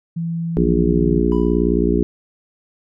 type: tone with pitch glide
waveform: sine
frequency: 166.9 to 156.63 Hz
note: E3 to D#3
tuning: +22 to +12 cents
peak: -20 dBFS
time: 0.16-1.2 s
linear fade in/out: 10 ms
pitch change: -110 cents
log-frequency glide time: 0.87-1.06 s
type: harmonic tone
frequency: 59.1 Hz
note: A#1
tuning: 24 cents sharp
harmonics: 1 / 3 / 4 / 5 / 6 / 7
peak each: -21 / -21 / -21 / -21 / -21 / -21 dBFS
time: 0.57-2.03 s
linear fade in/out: 0 ms
type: tone with exponential decay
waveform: triangle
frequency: 987.8 Hz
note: B5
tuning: in tune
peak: -27 dBFS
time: 1.32-1.88 s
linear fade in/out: 0 ms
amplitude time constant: 120 ms
effects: none